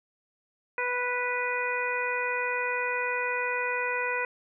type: harmonic tone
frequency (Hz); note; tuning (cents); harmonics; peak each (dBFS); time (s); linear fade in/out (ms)
493; B4; -3; 1 / 2 / 3 / 4 / 5; -33 / -33 / -33 / -33 / -33; 0.78-4.25; 2
effects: none